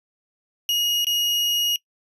35% pulse tone with dropouts, 2879 Hz, F#7, 48 cents flat, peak -17 dBFS, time 0.69-1.76 s, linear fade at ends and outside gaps 1 ms, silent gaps 1.046-1.068 s, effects noise-tail reverb RT60 0.1 s tail -23 dB re dry + resampled to 32000 Hz

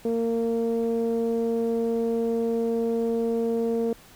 sawtooth tone with low-pass filter, 230 Hz, A#3, 23 cents flat, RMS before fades -25 dBFS, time 0.05-3.93 s, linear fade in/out 2 ms, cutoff 490 Hz, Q 3.5, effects pink hiss -51 dBFS RMS until 4.15 s

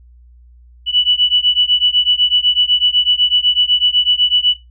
sine beating tone pair, 2956 / 2964 Hz, F#7 / F#7, -2 / +2 cents, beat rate 8 Hz, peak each -13 dBFS, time 0.86-4.57 s, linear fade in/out 50 ms, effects noise-tail reverb RT60 0.2 s tail -18 dB re dry + added 60 Hz sine -41 dBFS peak until 4.7 s

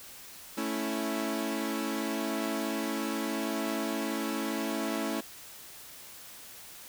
sawtooth chord, A major, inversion none, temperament equal, 220 / 277.2 / 329.6 Hz, A3 / C#4 / E4, 0 / 0 / 0 cents, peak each -31 dBFS, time 0.57-5.21 s, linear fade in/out 10 ms, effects white hiss -48 dBFS RMS until 6.88 s

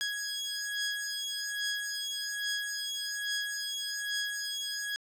15% pulse beating tone pair, 1661.2 / 1662.4 Hz, G#6 / G#6, 0 / +1 cents, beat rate 1.2 Hz, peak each -29 dBFS, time 0.01-4.96 s, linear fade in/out 0 ms, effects resampled to 32000 Hz + 10-bit

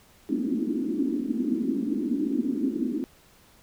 white band-pass noise, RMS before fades -27 dBFS, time 0.29-3.04 s, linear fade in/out 0 ms, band 230 to 310 Hz, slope 48 dB/octave, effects pink hiss -57 dBFS RMS until 3.62 s

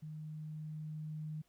sine tone with level ramp, 154.3 Hz, D#3, 14 cents flat, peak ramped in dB -43 to -39 dBFS, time 0.02-1.42 s, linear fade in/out 10 ms, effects pink hiss -75 dBFS RMS until 1.48 s

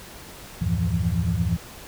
sine tone cluster, 77.8 / 92.9 / 110.3 / 164.8 / 173.5 Hz, D#2 / F#2 / A2 / E3 / F3, 0 / +7 / +5 / 0 / -11 cents, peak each -27 dBFS, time 0.61-1.57 s, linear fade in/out 10 ms, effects pink hiss -42 dBFS RMS until 1.87 s

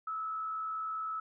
sine tone with frequency modulation, 1300 Hz, E6, 24 cents flat, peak -34 dBFS, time 0.07-1.2 s, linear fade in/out 5 ms, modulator 74.7 Hz, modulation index 0.33, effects none

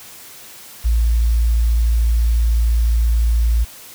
sine tone with quantisation, 57 Hz, A#1, 38 cents flat, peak -12 dBFS, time 0.84-3.65 s, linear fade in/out 20 ms, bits 7, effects white hiss -39 dBFS RMS until 3.94 s

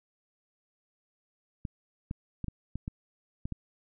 clicks, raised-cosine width 5 ms, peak -22 dBFS, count 8, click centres 1.652 / 2.111 / 2.443 / 2.483 / 2.756 / 2.879 / 3.455 / 3.523 s, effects none

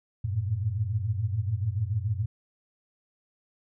sine tone cluster, 93.5 / 107.3 / 114.3 Hz, F#2 / A2 / A#2, +19 / -43 / -34 cents, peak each -30 dBFS, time 0.24-2.26 s, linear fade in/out 10 ms, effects none

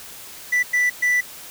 triangle tone bursts at uneven times, 1975.5 Hz, B6, in tune, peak -14 dBFS, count 3, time 0.52-0.63 / 0.73-0.9 / 1.02-1.21 s, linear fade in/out 10 ms, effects white hiss -39 dBFS RMS until 1.5 s

